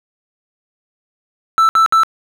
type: tone bursts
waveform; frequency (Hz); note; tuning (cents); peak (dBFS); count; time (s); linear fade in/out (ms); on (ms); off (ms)
triangle; 1324; E6; +7; -6; 3; 1.58-2.034; 0; 110; 62
effects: none